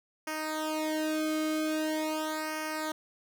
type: tone with flanger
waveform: sawtooth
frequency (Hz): 311.1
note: D#4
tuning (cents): 0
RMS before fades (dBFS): -32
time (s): 0.27-2.92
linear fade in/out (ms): 5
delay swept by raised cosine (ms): 0.26 to 1.13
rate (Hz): 0.43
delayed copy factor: -0.95
effects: none